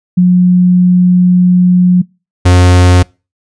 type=tone pair in turn; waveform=sine / 45% pulse; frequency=180 / 90 Hz; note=F#3 / F#2; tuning=-47 / -47 cents; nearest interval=octave; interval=1200 cents; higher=first; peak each=-3 dBFS; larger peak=neither; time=0.17-2.02 / 2.45-3.03 s; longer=first; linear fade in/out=10 ms; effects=noise-tail reverb RT60 0.3 s tail -26 dB re dry + resampled to 22050 Hz